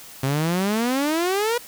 sawtooth exponential sweep, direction up, 130.81 to 490.2 Hz, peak -16 dBFS, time 0.23-1.58 s, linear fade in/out 5 ms, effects white hiss -42 dBFS RMS until 1.67 s

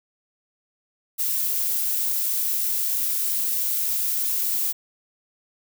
violet noise, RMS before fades -24 dBFS, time 1.18-4.73 s, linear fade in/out 20 ms, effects none

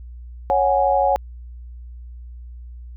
sine chord, C# suspended fourth, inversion none, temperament just, 554.4 / 739.2 / 831.5 Hz, C#5 / F#5 / G#5, 0 / -2 / +2 cents, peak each -19 dBFS, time 0.5-1.16 s, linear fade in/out 0 ms, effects added 60 Hz sine -34 dBFS peak until 2.96 s

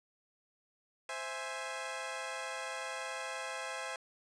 15% pulse chord, C augmented, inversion none, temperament equal, 523.3 / 659.3 / 830.6 Hz, C5 / E5 / G#5, 0 / 0 / 0 cents, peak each -36 / -37 / -37 dBFS, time 1.09-3.96 s, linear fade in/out 2 ms, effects resampled to 22050 Hz

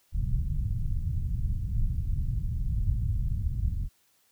pink low-pass noise, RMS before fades -28 dBFS, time 0.12-3.89 s, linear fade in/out 50 ms, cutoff 130 Hz, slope 24 dB/octave, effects white hiss -67 dBFS RMS until 4.31 s

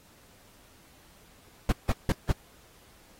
brown noise bursts, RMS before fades -22 dBFS, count 4, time 1.69-2.32 s, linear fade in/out 2 ms, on 30 ms, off 170 ms, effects pink hiss -58 dBFS RMS until 3.19 s + AAC 48 kbps

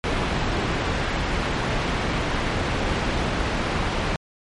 pink low-pass noise, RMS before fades -24 dBFS, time 0.04-4.16 s, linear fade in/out 0 ms, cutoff 3000 Hz, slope 12 dB/octave, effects MP3 48 kbps

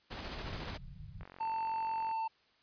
pink noise with tremolo, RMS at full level -41 dBFS, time 0.1-0.78 s, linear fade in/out 20 ms, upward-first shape square, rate 14 Hz, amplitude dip 30%
pink low-pass noise, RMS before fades -48 dBFS, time 0.4-1.24 s, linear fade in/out 5 ms, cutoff 190 Hz, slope 96 dB/octave
click train, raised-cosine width 0.5 ms, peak -36 dBFS, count 42, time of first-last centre 1.21-2.113 s, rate 45.4 Hz
triangle tone, 894 Hz, A5, 27 cents sharp, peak -31 dBFS, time 1.4-2.28 s, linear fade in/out 10 ms
effects white hiss -69 dBFS RMS until 2.62 s + resampled to 11025 Hz

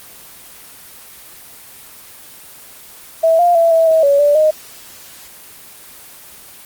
sine tone with pitch steps, 653 / 700 / 668 / 654 / 643 / 564 / 582 / 620 Hz, E5 / F5 / E5 / E5 / E5 / C#5 / D5 / D#5, -17 / +4 / +23 / -14 / -43 / +30 / -16 / -6 cents, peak -8 dBFS, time 3.23-4.51 s, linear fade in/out 10 ms, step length 160 ms, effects white hiss -38 dBFS RMS until 6.65 s + Opus 24 kbps

